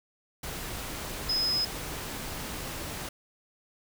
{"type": "tone in noise", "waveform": "sine", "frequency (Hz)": 5080, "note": "D#8", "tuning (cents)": 35, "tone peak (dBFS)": -25, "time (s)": [1.29, 1.65], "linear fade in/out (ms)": 5, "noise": "pink", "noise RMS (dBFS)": -37, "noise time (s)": [0.43, 3.09], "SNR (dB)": 9, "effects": []}